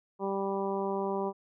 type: harmonic tone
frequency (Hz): 196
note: G3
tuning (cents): 0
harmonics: 1 / 2 / 3 / 4 / 5 / 6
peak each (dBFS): -36 / -32 / -38 / -38 / -37 / -46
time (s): 0.19-1.33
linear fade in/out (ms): 50
effects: none